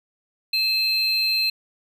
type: tone pair together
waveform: triangle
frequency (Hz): 2610 / 4143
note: E7 / C8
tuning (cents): -18 / -18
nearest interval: minor sixth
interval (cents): 800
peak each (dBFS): -23 / -19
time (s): 0.53-1.5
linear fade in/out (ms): 5
effects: none